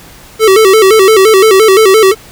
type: tone with vibrato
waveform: square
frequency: 410 Hz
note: G#4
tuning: 22 cents flat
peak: -3 dBFS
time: 0.39-2.15 s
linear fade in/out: 50 ms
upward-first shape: square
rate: 5.8 Hz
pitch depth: 120 cents each way
effects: pink hiss -35 dBFS RMS until 2.31 s